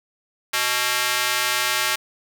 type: tone with high-pass filter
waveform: square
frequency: 124.1 Hz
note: B2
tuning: 9 cents sharp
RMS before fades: -22 dBFS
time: 0.53-1.96 s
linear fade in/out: 10 ms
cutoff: 1600 Hz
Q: 0.84
effects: none